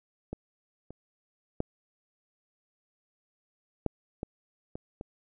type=clicks; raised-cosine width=2 ms; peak=-22 / -30 / -15 / -14 / -20 / -25 / -25 dBFS; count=7; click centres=0.33 / 0.906 / 1.604 / 3.863 / 4.231 / 4.755 / 5.011 s; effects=none